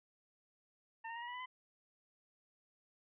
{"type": "tone with pitch steps", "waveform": "25% pulse", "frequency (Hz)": [906, 923.4, 941.2, 959.3, 977.8, 996.6, 1015.8], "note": ["A#5", "A#5", "A#5", "A#5", "B5", "B5", "B5"], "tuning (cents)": [-50, -17, 16, 49, -18, 15, 48], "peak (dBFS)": -39, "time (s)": [1.04, 1.46], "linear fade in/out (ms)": 10, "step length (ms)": 60, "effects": ["resampled to 8000 Hz"]}